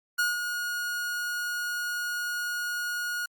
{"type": "tone with ADSR envelope", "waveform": "45% pulse", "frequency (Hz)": 1442, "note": "F#6", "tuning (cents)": -45, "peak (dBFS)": -22, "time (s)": [0.18, 3.26], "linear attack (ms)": 14, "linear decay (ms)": 170, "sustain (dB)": -7, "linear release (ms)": 6, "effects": ["Opus 48 kbps"]}